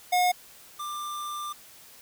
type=tone pair in turn; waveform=square; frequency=722 / 1188 Hz; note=F#5 / D6; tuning=-43 / +20 cents; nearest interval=major sixth; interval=863 cents; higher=second; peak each=-21 / -33 dBFS; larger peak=first; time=0.12-0.32 / 0.79-1.53 s; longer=second; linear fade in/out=10 ms; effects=white hiss -51 dBFS RMS until 2.01 s